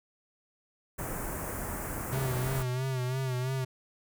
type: band-stop noise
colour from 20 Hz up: pink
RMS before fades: -36 dBFS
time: 0.98-2.63 s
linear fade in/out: 10 ms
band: 1900 to 7600 Hz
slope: 24 dB/octave
type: tone with vibrato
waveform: square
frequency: 129.1 Hz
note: C3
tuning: 23 cents flat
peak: -30 dBFS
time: 2.12-3.65 s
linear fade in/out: 10 ms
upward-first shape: sine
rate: 3 Hz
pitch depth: 60 cents each way
effects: none